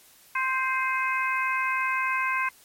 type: harmonic tone with a mistuned harmonic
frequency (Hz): 523.3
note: C5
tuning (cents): 0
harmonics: 2 / 3 / 4 / 5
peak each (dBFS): -27 / -29 / -30 / -31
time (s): 0.35-2.49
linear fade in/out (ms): 5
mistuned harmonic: 5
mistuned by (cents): -47
effects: white hiss -55 dBFS RMS until 2.64 s + MP3 64 kbps